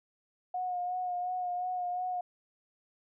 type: tone with vibrato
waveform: sine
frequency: 723 Hz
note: F#5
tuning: 40 cents flat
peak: -31 dBFS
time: 0.54-2.21 s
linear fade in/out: 5 ms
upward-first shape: sine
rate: 2.8 Hz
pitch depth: 27 cents each way
effects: none